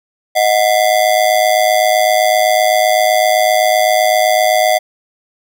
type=ring-modulated tone; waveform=square; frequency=681 Hz; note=F5; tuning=44 cents flat; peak=-7 dBFS; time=0.35-4.79 s; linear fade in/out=20 ms; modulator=53.9 Hz; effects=none